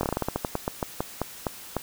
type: slowing click train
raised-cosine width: 1 ms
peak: -11 dBFS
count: 17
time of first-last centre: 0.01-1.767 s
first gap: 22 ms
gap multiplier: 1.19
effects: white hiss -43 dBFS RMS until 1.82 s